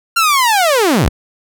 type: linear sweep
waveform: sawtooth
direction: down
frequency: 1397 to 33.15 Hz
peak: -6 dBFS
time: 0.16-1.09 s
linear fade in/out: 10 ms
effects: none